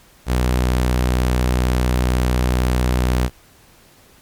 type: tone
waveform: sawtooth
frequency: 62.1 Hz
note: B1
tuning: 10 cents sharp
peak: -11 dBFS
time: 0.26-3.3 s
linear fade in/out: 50 ms
effects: pink hiss -50 dBFS RMS until 4.21 s + MP3 96 kbps